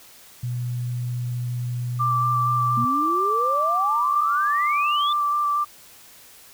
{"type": "tone", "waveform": "sine", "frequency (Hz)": 122.3, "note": "B2", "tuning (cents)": -16, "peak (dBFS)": -24, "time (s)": [0.43, 2.85], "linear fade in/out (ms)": 5}
{"type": "tone with vibrato", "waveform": "sine", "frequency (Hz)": 1174.7, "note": "D6", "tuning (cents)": 0, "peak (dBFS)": -19, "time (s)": [1.99, 5.65], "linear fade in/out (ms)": 20, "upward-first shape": "square", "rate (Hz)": 4.2, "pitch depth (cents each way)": 12}
{"type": "exponential sweep", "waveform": "sine", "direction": "up", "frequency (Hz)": [225.3, 3600], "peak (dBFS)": -25, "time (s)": [2.77, 5.13], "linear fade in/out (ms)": 5}
{"effects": ["white hiss -48 dBFS RMS until 6.53 s"]}